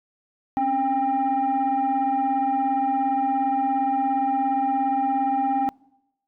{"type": "tone cluster", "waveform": "sine", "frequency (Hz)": [263.6, 280.8, 796], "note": ["C4", "C#4", "G5"], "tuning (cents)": [13, 22, 26], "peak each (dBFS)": [-27, -26, -19], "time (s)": [0.57, 5.69], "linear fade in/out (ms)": 0, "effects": ["noise-tail reverb RT60 0.9 s tail -26 dB re dry", "tanh soft clip ceiling -16 dBFS"]}